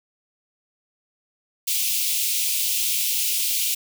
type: high-pass noise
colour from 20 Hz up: white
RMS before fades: -23 dBFS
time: 1.67-3.75 s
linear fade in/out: 10 ms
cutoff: 2400 Hz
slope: 48 dB/octave
effects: none